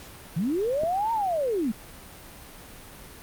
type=linear two-way sweep; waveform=sine; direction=up then down; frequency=143 to 932.3 to 197.9 Hz; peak=-23 dBFS; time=0.36-1.72 s; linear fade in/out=10 ms; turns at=1.12 s
type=click; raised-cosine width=2 ms; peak=-21 dBFS; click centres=0.835 s
effects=pink hiss -45 dBFS RMS until 3.22 s + Opus 48 kbps